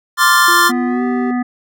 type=chord; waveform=square; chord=D minor seventh; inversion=third; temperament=equal; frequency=1046.5 / 1174.7 / 1396.9 / 1760 Hz; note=C6 / D6 / F6 / A6; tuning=0 / 0 / 0 / 0 cents; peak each=-15 dBFS; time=0.17-0.72 s; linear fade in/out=50 ms
type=tone with pitch glide; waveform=triangle; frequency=345.1 to 385.1 Hz; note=F4 to G4; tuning=-21 to -31 cents; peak=-20 dBFS; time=0.48-1.31 s; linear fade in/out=2 ms; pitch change=+190 cents; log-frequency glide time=0.86-1.03 s
type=harmonic tone; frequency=246.9 Hz; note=B3; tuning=in tune; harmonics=1 / 3 / 5 / 7 / 8; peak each=-15 / -25 / -29 / -32 / -33 dBFS; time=0.69-1.43 s; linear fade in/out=10 ms
effects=none